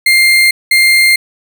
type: tone pair in turn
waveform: 35% pulse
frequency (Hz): 2107 / 2107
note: C7 / C7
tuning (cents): +12 / +12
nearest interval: unison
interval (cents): 0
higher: neither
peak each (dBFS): -4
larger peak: neither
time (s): 0.06-0.51 / 0.71-1.16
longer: neither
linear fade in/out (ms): 5
effects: none